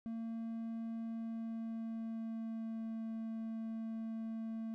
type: tone with pitch glide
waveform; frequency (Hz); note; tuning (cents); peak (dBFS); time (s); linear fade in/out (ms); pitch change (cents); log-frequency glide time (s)
triangle; 227.2 to 224.1; A#3 to A3; -44 to +32; -37; 0.06-4.74; 0; -24; 1.03-3
effects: none